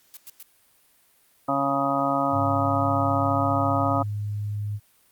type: noise bursts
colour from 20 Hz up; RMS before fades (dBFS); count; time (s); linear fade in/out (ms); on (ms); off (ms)
blue; -41; 3; 0.14-0.427; 0; 29; 100
type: harmonic tone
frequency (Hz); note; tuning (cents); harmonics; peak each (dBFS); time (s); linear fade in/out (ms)
138.59; C#3; 0; 1 / 2 / 4 / 5 / 6 / 7 / 8 / 9; -35 / -27 / -29 / -27 / -31 / -31 / -36 / -26; 1.48-4.03; 10
type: tone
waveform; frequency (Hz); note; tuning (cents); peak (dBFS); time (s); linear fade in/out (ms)
sine; 103.83; G#2; 0; -26; 2.31-4.8; 50
effects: white hiss -61 dBFS RMS until 5.11 s + Opus 48 kbps